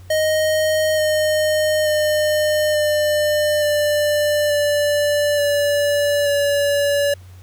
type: tone with pitch steps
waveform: square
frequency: 622.3 / 614.8 / 607.4 / 600.1 / 592.8 / 585.7 / 578.6 / 571.6 Hz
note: D#5 / D#5 / D#5 / D5 / D5 / D5 / D5 / D5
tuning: 0 / -21 / -42 / +37 / +16 / -5 / -26 / -47 cents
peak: -16 dBFS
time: 0.1-7.14 s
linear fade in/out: 5 ms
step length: 880 ms
effects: added 91 Hz sine -38 dBFS peak until 7.42 s + pink hiss -52 dBFS RMS until 7.42 s